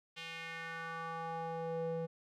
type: tone with band-pass filter sweep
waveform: square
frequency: 164.81 Hz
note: E3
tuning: in tune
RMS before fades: -41 dBFS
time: 0.16-2.07 s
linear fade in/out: 20 ms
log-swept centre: 3000 to 390 Hz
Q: 2.4
effects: none